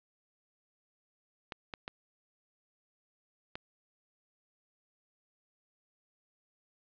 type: clicks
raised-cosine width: 0.3 ms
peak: -23 dBFS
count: 4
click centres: 1.522 / 1.738 / 1.879 / 3.555 s
effects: resampled to 11025 Hz + 10-bit